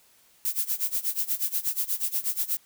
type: noise with tremolo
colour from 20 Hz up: violet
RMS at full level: -25 dBFS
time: 0.45-2.57 s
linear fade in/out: 0 ms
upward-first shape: sine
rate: 8.3 Hz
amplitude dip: 90%
effects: white hiss -60 dBFS RMS until 2.65 s